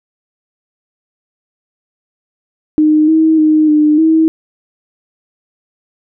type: tone with pitch steps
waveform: sine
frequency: 306.9 / 318.4 / 309.4 / 302.2 / 320.2 Hz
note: D#4 / D#4 / D#4 / D4 / D#4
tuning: -24 / +40 / -10 / +50 / +50 cents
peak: -6 dBFS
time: 2.78-4.28 s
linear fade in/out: 0 ms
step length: 300 ms
effects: none